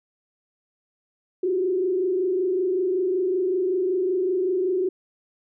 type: tone with frequency modulation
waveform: sine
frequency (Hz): 370.1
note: F#4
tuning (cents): 0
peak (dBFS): -20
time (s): 1.43-4.89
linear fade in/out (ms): 5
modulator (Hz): 25.3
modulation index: 0.81
effects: none